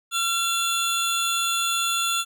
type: tone pair together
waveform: 25% pulse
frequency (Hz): 1364 / 3449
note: F6 / A7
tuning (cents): -41 / -35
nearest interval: octave + major third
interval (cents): 1606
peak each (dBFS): -21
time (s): 0.11-2.25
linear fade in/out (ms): 50
effects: none